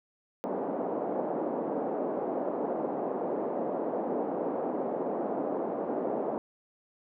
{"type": "band-pass noise", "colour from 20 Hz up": "white", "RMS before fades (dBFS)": -32, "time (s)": [0.44, 6.38], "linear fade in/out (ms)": 0, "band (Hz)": [230, 700], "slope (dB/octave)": 24, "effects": []}